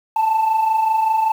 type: tone pair together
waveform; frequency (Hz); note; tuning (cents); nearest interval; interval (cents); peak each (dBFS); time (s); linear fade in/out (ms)
sine; 859 / 884.2; A5 / A5; -42 / +8; minor second; 50; -20 / -13; 0.16-1.32; 5
effects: tanh soft clip ceiling -12 dBFS + 7-bit